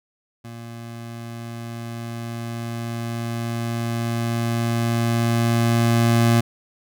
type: tone with level ramp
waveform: 25% pulse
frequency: 116.54 Hz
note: A#2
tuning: in tune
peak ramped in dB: -31 to -10 dBFS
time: 0.44-6.41 s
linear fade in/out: 10 ms
effects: none